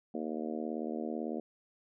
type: harmonic tone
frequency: 78 Hz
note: D#2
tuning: 5 cents sharp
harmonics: 3 / 4 / 5 / 6 / 7 / 8 / 9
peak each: -38 / -40 / -42 / -44 / -45 / -46 / -47 dBFS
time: 0.14-1.4 s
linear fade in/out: 5 ms
effects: none